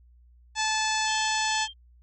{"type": "harmonic tone", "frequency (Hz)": 870, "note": "A5", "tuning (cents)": -20, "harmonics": [1, 2, 3, 4, 5, 6, 7, 8, 9], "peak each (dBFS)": [-28, -31, -33, -34, -35, -36, -36, -37, -38], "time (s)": [0.55, 1.68], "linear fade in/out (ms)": 50}
{"type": "tone with tremolo", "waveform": "sine", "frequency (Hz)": 3176, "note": "G7", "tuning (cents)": 22, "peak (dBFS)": -37, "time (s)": [1.05, 1.74], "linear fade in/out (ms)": 50, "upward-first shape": "square", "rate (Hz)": 2.2, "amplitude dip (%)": 40}
{"effects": ["added 60 Hz sine -53 dBFS peak until 2.02 s"]}